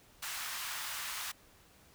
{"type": "high-pass noise", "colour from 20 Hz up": "pink", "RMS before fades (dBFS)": -40, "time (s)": [0.22, 1.32], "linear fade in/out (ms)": 10, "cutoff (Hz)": 1000, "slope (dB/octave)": 24, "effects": ["pink hiss -62 dBFS RMS until 1.94 s"]}